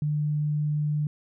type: tone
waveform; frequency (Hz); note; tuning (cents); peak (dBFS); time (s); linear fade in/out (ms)
sine; 149.5; D3; +31; -23; 0.02-1.07; 2
effects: none